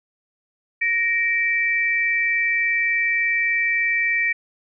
sine tone pair together, 1868.4 / 2325 Hz, A#6 / D7, +3 / -18 cents, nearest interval major third, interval 379 cents, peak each -21 / -20 dBFS, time 0.81-4.33 s, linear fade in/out 10 ms, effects none

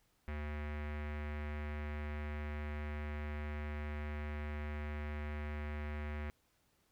square tone with low-pass filter, 74.6 Hz, D2, 28 cents sharp, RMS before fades -41 dBFS, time 0.28-6.3 s, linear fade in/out 0 ms, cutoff 2100 Hz, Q 2.9, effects pink hiss -75 dBFS RMS until 6.91 s

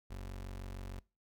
30% pulse tone, 46.56 Hz, F#1, 12 cents sharp, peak -39 dBFS, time 0.1-1 s, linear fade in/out 10 ms, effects noise-tail reverb RT60 0.3 s tail -23 dB re dry

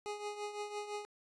25% pulse tone with tremolo, 415.3 Hz, G#4, in tune, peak -33 dBFS, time 0.06-1.05 s, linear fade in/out 0 ms, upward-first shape triangle, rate 5.9 Hz, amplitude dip 70%, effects resampled to 22050 Hz

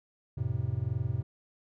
triangle chord, F major, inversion none, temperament just, 87.31 / 109.13 / 130.96 Hz, F2 / A2 / C3, 0 / -14 / +2 cents, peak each -34 / -30 / -31 dBFS, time 0.37-1.23 s, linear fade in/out 10 ms, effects none

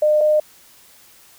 sine tone pair in turn, 606 / 608.6 Hz, D#5 / D#5, -46 / -38 cents, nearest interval unison, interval 8 cents, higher second, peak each -12 dBFS, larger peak neither, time 0.02-0.21 / 0.21-0.4 s, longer neither, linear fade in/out 5 ms, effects white hiss -49 dBFS RMS until 1.38 s

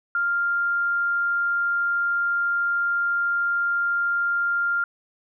sine tone, 1396.9 Hz, F6, in tune, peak -20 dBFS, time 0.15-4.84 s, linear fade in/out 2 ms, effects none

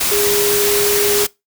sine tone in noise, 410.3 Hz, G#4, 21 cents flat, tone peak -16 dBFS, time 0.11-1.25 s, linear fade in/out 10 ms, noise white, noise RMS -17 dBFS, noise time 0-1.27 s, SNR -2 dB, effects noise-tail reverb RT60 0.2 s tail -22 dB re dry

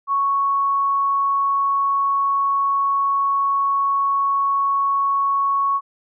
sine tone, 1108.7 Hz, C#6, in tune, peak -16 dBFS, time 0.07-5.81 s, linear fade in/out 50 ms, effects none

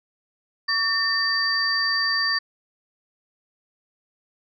sine tone cluster, 1136 / 1805 / 4652 Hz, C#6 / A6 / D8, +42 / +44 / -17 cents, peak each -29 / -23 / -23 dBFS, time 0.68-2.39 s, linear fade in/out 10 ms, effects none

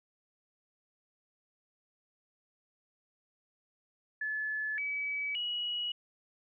sine tone with pitch steps, 1725 / 2286 / 2914 Hz, A6 / D7 / F#7, -35 / -47 / -27 cents, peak -32 dBFS, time 4.21-5.92 s, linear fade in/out 5 ms, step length 570 ms, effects none

